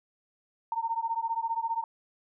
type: beating tone pair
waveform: sine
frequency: 907 / 922 Hz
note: A#5 / A#5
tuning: -48 / -19 cents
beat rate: 15 Hz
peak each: -31 dBFS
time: 0.72-1.84 s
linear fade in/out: 2 ms
effects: none